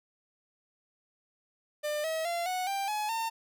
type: tone with pitch steps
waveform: 45% pulse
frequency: 598 / 640.9 / 686.9 / 736.2 / 789.1 / 845.7 / 906.4 Hz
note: D5 / E5 / F5 / F#5 / G5 / G#5 / A#5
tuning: +31 / -49 / -29 / -9 / +11 / +31 / -49 cents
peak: -30 dBFS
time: 1.83-3.3 s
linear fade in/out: 20 ms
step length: 210 ms
effects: none